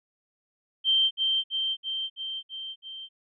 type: tone with echo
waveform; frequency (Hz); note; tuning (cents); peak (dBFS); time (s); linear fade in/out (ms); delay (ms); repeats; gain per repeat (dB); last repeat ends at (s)
sine; 3136; G7; 0; -19; 0.84-1.11; 50; 330; 6; -3; 3.09
effects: none